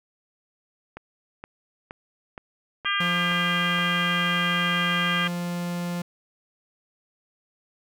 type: click train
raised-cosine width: 0.5 ms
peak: -22 dBFS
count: 7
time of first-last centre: 0.97-3.787 s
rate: 2.13 Hz
type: harmonic tone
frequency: 400.7 Hz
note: G4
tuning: 38 cents sharp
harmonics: 3 / 4 / 5 / 6 / 7 / 8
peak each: -28 / -28 / -30 / -32 / -33 / -29 dBFS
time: 2.85-5.28 s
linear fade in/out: 10 ms
type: tone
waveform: 45% pulse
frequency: 174.61 Hz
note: F3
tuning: in tune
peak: -27 dBFS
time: 3-6.02 s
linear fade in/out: 5 ms
effects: none